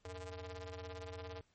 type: ring-modulated tone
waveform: sawtooth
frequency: 185.8 Hz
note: F#3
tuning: 7 cents sharp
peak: -38 dBFS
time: 0.05-1.41 s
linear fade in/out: 2 ms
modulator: 270 Hz
effects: pink hiss -75 dBFS RMS until 1.54 s + MP3 32 kbps